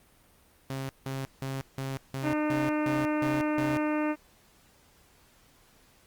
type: tone bursts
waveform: sawtooth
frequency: 134.4 Hz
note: C3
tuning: 47 cents sharp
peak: -28 dBFS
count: 9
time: 0.7-3.77 s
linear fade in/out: 0 ms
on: 190 ms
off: 170 ms
type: harmonic tone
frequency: 303 Hz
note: D#4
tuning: 46 cents flat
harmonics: 1 / 2 / 3 / 4 / 5 / 6 / 7 / 8 / 9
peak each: -27 / -33 / -37 / -39 / -41 / -43 / -44 / -45 / -46 dBFS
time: 2.22-4.16 s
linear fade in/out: 50 ms
effects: pink hiss -61 dBFS RMS until 6.06 s + Opus 32 kbps